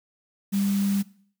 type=tone in noise; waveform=sine; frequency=198.9 Hz; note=G3; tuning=25 cents sharp; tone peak=-21 dBFS; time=0.52-1.03 s; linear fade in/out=20 ms; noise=white; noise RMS=-38 dBFS; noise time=0.52-1.03 s; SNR=+14 dB; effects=noise-tail reverb RT60 0.6 s tail -21 dB re dry